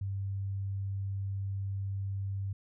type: tone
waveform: sine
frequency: 98 Hz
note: G2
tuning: in tune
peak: -32 dBFS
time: 0.01-2.53 s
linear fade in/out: 5 ms
effects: none